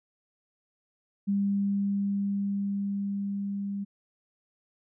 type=tone with level ramp; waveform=sine; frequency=199.7 Hz; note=G3; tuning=32 cents sharp; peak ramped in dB=-23 to -30 dBFS; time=1.27-3.85 s; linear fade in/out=20 ms; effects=none